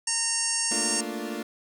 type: harmonic tone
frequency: 919 Hz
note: A#5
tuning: 25 cents flat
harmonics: 1 / 2 / 3 / 5 / 6 / 7 / 8 / 9 / 10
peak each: -40 / -37 / -38 / -36 / -31 / -31 / -37 / -30 / -31 dBFS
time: 0.07-1.01 s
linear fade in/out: 5 ms
type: chord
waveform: 30% pulse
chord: Bb major seventh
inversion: third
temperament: equal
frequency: 220 / 233.1 / 293.7 / 349.2 Hz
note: A3 / Bb3 / D4 / F4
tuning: 0 / 0 / 0 / 0 cents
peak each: -34 dBFS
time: 0.71-1.43 s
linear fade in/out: 5 ms
effects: none